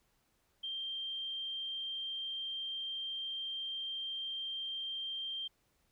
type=tone; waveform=sine; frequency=3167 Hz; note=G7; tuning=17 cents sharp; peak=-37 dBFS; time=0.63-5.48 s; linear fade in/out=10 ms; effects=pink hiss -75 dBFS RMS until 5.91 s